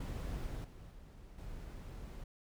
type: noise with level steps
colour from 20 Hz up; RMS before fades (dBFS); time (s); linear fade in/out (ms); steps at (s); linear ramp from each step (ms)
brown; -40 / -42 / -52 / -54 / -47; 0-2.24; 5; 0.46 / 0.64 / 0.91 / 1.38; 5
effects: none